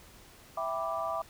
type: chord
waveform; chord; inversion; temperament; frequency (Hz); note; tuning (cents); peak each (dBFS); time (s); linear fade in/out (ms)
sine; E minor seventh; none; equal; 659.3 / 784 / 987.8 / 1174.7; E5 / G5 / B5 / D6; 0 / 0 / 0 / 0; -34 / -39 / -39 / -35; 0.57-1.22; 5
effects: pink hiss -55 dBFS RMS until 1.29 s